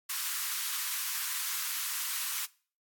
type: high-pass noise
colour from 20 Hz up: white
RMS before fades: -34 dBFS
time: 0.09-2.46 s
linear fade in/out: 10 ms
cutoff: 1000 Hz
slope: 48 dB/octave
effects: noise-tail reverb RT60 0.4 s tail -21 dB re dry + AAC 64 kbps